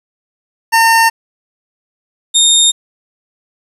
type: tone pair in turn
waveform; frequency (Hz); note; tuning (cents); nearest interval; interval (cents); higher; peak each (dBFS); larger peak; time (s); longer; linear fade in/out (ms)
25% pulse; 909 / 3673; A#5 / A#7; -44 / -26; 2 octaves; 2418; second; -3; neither; 0.72-1.1 / 2.34-2.72; neither; 20
effects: resampled to 32000 Hz + 7-bit